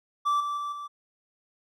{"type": "tone with level steps", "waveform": "triangle", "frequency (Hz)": 1165, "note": "D6", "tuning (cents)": -14, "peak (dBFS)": [-20, -26, -28, -33], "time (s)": [0.25, 0.88], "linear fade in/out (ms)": 20, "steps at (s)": [0.4, 0.57, 0.72], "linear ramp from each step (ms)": 5, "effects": []}